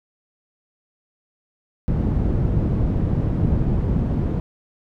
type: low-pass noise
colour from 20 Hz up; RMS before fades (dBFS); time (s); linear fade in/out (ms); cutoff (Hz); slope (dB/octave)
white; -20; 1.88-4.4; 0; 160; 12
effects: none